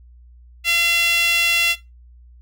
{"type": "tone with high-pass filter", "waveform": "sawtooth", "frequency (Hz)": 682, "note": "F5", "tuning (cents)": -41, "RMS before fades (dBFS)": -17, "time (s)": [0.64, 1.76], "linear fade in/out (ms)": 50, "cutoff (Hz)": 2500, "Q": 5.7, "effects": ["noise-tail reverb RT60 0.2 s tail -17 dB re dry", "added 60 Hz sine -43 dBFS peak until 2.41 s"]}